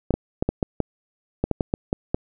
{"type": "clicks", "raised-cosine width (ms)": 2, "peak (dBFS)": -7, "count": 12, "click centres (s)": [0.107, 0.14, 0.425, 0.49, 0.628, 0.803, 1.44, 1.513, 1.608, 1.739, 1.929, 2.145], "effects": []}